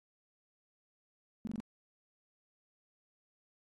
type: tone bursts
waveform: sine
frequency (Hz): 220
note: A3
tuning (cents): 0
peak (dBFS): -35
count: 4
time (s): 1.45-1.601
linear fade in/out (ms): 0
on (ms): 22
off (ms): 21
effects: AAC 32 kbps